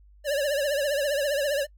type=tone with vibrato; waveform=square; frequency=572 Hz; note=D5; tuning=46 cents flat; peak=-24 dBFS; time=0.24-1.67 s; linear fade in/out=50 ms; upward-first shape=triangle; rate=15 Hz; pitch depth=110 cents each way; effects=noise-tail reverb RT60 0.1 s tail -25 dB re dry + added 50 Hz sine -51 dBFS peak until 1.77 s